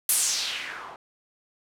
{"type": "noise with low-pass filter sweep", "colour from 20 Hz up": "blue", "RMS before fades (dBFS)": -28, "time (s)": [0.09, 0.96], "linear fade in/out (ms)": 2, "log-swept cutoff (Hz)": [12000, 790], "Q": 2.5, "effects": []}